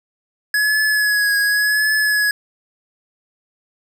square tone with vibrato, 1687 Hz, G#6, 27 cents sharp, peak -15 dBFS, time 0.54-2.31 s, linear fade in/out 2 ms, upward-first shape triangle, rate 0.9 Hz, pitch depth 39 cents each way, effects none

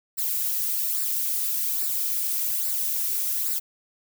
violet noise with flanger, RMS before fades -26 dBFS, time 0.17-3.6 s, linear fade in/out 20 ms, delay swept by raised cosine 0.31 to 2.91 ms, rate 1.2 Hz, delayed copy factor -0.65, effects none

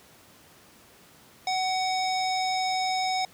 square tone with low-pass filter, 749 Hz, F#5, 21 cents sharp, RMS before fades -27 dBFS, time 1.47-3.25 s, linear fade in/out 2 ms, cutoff 5400 Hz, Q 2.8, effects pink hiss -54 dBFS RMS until 3.33 s + high-pass 100 Hz 12 dB/octave

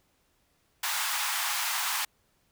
pink high-pass noise, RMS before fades -30 dBFS, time 0.83-2.05 s, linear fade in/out 5 ms, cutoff 810 Hz, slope 48 dB/octave, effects pink hiss -70 dBFS RMS until 2.51 s

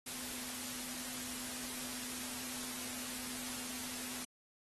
sine tone in noise, 250 Hz, B3, 21 cents sharp, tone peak -51 dBFS, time 0.06-4.25 s, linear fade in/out 5 ms, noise white, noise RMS -43 dBFS, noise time 0.06-4.25 s, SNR -11 dB, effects AAC 32 kbps

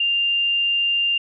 sine tone, 2794 Hz, F7, in tune, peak -17 dBFS, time 0-1.18 s, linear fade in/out 5 ms, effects none

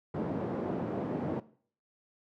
pink band-pass noise, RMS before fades -34 dBFS, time 0.14-1.4 s, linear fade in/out 5 ms, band 170 to 550 Hz, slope 12 dB/octave, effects noise-tail reverb RT60 0.5 s tail -18 dB re dry + high-pass 80 Hz 12 dB/octave

